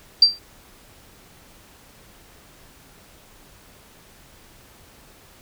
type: tone with exponential decay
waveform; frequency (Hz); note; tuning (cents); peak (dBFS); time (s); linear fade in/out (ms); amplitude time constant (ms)
sine; 4699; D8; 0; -5; 0.22-0.39; 5; 35
effects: pink hiss -50 dBFS RMS until 5.41 s